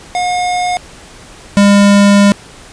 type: tone pair in turn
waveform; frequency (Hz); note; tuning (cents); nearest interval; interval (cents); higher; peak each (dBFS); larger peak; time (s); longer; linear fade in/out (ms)
square; 720 / 201.7; F#5 / G3; -47 / +50; octave + minor seventh; 2203; first; -13 / -5; second; 0.15-0.77 / 1.57-2.32; second; 0
effects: pink hiss -36 dBFS RMS until 2.72 s + resampled to 22050 Hz